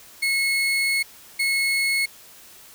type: tone pair in turn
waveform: 35% pulse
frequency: 2181 / 2181 Hz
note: C#7 / C#7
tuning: -29 / -29 cents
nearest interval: unison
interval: 0 cents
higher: neither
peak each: -18 / -18 dBFS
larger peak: neither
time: 0.22-1.03 / 1.39-2.06 s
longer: first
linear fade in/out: 10 ms
effects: white hiss -47 dBFS RMS until 2.74 s